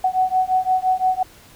sine beating tone pair, 743 / 748.8 Hz, F#5 / F#5, +7 / +20 cents, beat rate 5.8 Hz, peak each -19 dBFS, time 0.04-1.23 s, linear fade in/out 5 ms, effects pink hiss -47 dBFS RMS until 1.55 s

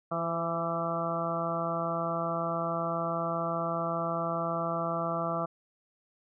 harmonic tone with a mistuned harmonic, 167.2 Hz, E3, 25 cents sharp, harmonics 1 / 2 / 3 / 4 / 5 / 6 / 7 / 8, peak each -36 / -40 / -39 / -33 / -41 / -44 / -34 / -39 dBFS, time 0.11-5.46 s, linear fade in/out 10 ms, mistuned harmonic 3, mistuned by +18 cents, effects none

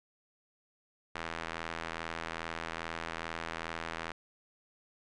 sawtooth tone with band-pass filter, 82.41 Hz, E2, in tune, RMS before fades -40 dBFS, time 1.15-4.12 s, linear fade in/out 5 ms, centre 1700 Hz, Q 0.91, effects resampled to 22050 Hz

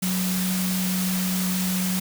sine tone in noise, 185 Hz, F#3, in tune, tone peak -23 dBFS, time 0.02-2 s, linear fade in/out 10 ms, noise white, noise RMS -29 dBFS, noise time 0.02-2 s, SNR +3 dB, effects none

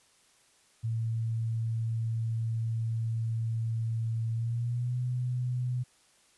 sine tone with pitch glide, 113.5 to 124.49 Hz, A#2 to B2, -46 to +14 cents, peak -28 dBFS, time 0.83-5.84 s, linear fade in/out 20 ms, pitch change +160 cents, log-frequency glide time 4.31-4.98 s, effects white hiss -64 dBFS RMS until 6.37 s + resampled to 24000 Hz

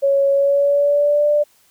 sine tone with pitch glide, 554.4 to 590.8 Hz, C#5 to D5, 0 to +10 cents, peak -12 dBFS, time 0.02-1.44 s, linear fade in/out 20 ms, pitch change +110 cents, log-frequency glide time 0.31-1.27 s, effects white hiss -56 dBFS RMS until 1.7 s

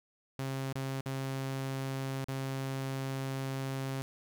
sawtooth tone with dropouts, 134.3 Hz, C3, 46 cents sharp, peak -30 dBFS, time 0.39-4.02 s, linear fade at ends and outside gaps 0 ms, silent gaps 0.727-0.755 / 1.009-1.059 / 2.244-2.285 s, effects none

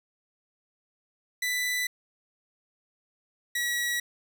sawtooth tone pair in turn, 1987 / 1926 Hz, B6 / B6, +10 / -44 cents, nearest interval minor second, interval 54 cents, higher first, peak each -23 dBFS, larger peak neither, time 1.42-1.87 / 3.55-4 s, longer neither, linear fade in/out 5 ms, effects none

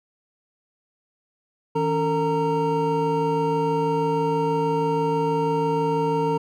triangle tone cluster, 159.4 / 279 / 452 / 927 Hz, D#3 / C#4 / A4 / A#5, +42 / +11 / +47 / -10 cents, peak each -25 / -27 / -21 / -23 dBFS, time 1.75-6.38 s, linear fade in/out 10 ms, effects none

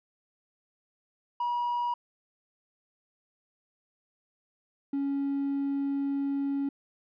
triangle tone pair in turn, 963 / 278.5 Hz, B5 / C#4, -44 / +8 cents, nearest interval octave + major sixth, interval 2148 cents, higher first, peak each -24 / -24 dBFS, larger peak neither, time 1.4-1.94 / 4.93-6.69 s, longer second, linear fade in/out 5 ms, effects tanh soft clip ceiling -22 dBFS + resampled to 11025 Hz

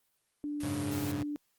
sine tone, 293.7 Hz, D4, in tune, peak -33 dBFS, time 0.44-1.36 s, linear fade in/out 0 ms
white noise, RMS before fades -44 dBFS, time 0.6-1.12 s, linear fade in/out 5 ms
sawtooth chord, F# suspended second, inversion none, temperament equal with one note detuned, 92.5 / 104.31 / 138.59 Hz, F#2 / G#2 / C#3, 0 / +8 / 0 cents, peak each -37 / -35 / -35 dBFS, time 0.63-1.23 s, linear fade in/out 5 ms
effects white hiss -75 dBFS RMS until 1.58 s + Opus 32 kbps

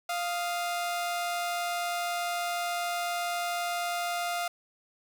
sawtooth tone pair together, 698 / 1244.5 Hz, F5 / D#6, -1 / 0 cents, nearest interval minor seventh, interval 1001 cents, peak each -26 / -35 dBFS, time 0.09-4.48 s, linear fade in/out 5 ms, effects none

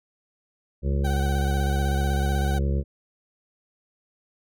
harmonic tone, 69.3 Hz, C#2, in tune, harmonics 1 / 2 / 3 / 5 / 6 / 7 / 8, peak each -22 / -28 / -32 / -36 / -38 / -39 / -40 dBFS, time 0.82-2.84 s, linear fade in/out 50 ms
30% pulse tone with vibrato, 760 Hz, F#5, 46 cents sharp, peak -28 dBFS, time 1.04-2.59 s, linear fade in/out 10 ms, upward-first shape square, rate 16 Hz, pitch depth 37 cents each way
effects none

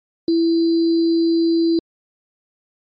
sine tone with sample-and-hold, 331.7 Hz, E4, 11 cents sharp, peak -13 dBFS, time 0.28-1.79 s, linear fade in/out 2 ms, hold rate 4410 Hz, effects MP3 32 kbps

